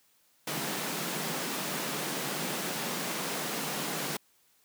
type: high-pass noise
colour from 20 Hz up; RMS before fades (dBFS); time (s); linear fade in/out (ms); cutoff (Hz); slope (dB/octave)
pink; -34; 0.47-4.17; 5; 140; 96
effects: white hiss -67 dBFS RMS until 4.64 s + high-pass 80 Hz 12 dB/octave